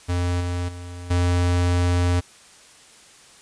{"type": "tone with level steps", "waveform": "square", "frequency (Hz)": 88.4, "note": "F2", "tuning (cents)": 22, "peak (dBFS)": [-21, -24, -34, -18], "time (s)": [0.08, 2.21], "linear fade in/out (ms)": 20, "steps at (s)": [0.4, 0.68, 1.1], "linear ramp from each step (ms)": 10, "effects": ["white hiss -49 dBFS RMS until 3.41 s", "resampled to 22050 Hz"]}